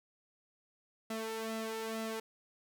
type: tone with flanger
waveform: sawtooth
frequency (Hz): 222.5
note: A3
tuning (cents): +20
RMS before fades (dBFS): -39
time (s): 1.1-2.2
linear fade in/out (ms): 5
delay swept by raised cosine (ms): 1.5 to 2.21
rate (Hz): 2.2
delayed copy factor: +0.75
effects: none